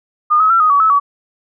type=tone with pitch steps; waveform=sine; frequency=1218 / 1279 / 1352 / 1249 / 1136 / 1300 / 1137 Hz; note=D#6 / D#6 / E6 / D#6 / C#6 / E6 / C#6; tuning=-37 / +47 / +43 / +6 / +42 / -24 / +44 cents; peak=-8 dBFS; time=0.3-1 s; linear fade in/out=20 ms; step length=100 ms; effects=none